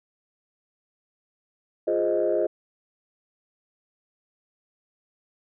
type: chord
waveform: sine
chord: F minor seventh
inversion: none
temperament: equal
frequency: 349.2 / 415.3 / 523.3 / 622.3 Hz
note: F4 / Ab4 / C5 / Eb5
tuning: 0 / 0 / 0 / 0 cents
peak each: -26 / -26 / -27 / -24 dBFS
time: 1.87-2.47 s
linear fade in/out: 10 ms
effects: tanh soft clip ceiling -13 dBFS